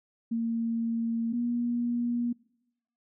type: tone pair in turn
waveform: sine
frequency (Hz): 229.7 / 239.2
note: A#3 / A#3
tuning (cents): -25 / +45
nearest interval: minor second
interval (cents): 70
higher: second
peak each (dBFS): -26 / -26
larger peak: neither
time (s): 0.31-1.33 / 1.33-2.33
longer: first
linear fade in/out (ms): 10
effects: noise-tail reverb RT60 0.9 s tail -24 dB re dry